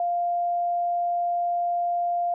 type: tone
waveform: sine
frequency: 698 Hz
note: F5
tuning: 1 cent flat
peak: -22 dBFS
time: 0-2.34 s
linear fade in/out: 2 ms
effects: none